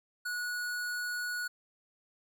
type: tone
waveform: square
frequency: 1462 Hz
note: F#6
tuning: 21 cents flat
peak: -34 dBFS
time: 0.25-1.48 s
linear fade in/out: 10 ms
effects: none